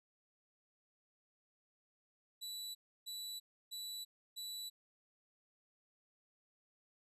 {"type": "tone bursts", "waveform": "sawtooth", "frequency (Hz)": 3951, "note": "B7", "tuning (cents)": 0, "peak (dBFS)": -40, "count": 4, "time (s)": [2.41, 4.7], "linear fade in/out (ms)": 20, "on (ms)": 340, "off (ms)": 310, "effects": ["resampled to 32000 Hz"]}